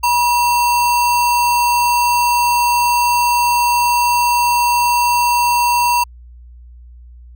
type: tone with sample-and-hold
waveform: sine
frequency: 963 Hz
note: B5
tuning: 44 cents flat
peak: -11 dBFS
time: 0.03-6.04 s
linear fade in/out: 10 ms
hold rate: 3675 Hz
effects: added 60 Hz sine -36 dBFS peak until 7.35 s